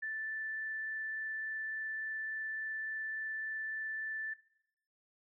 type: tone with frequency modulation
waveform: sine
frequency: 1760 Hz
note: A6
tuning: in tune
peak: -36 dBFS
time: 0.02-4.34 s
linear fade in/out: 10 ms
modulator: 23.5 Hz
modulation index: 0.32
effects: noise-tail reverb RT60 0.8 s tail -21 dB re dry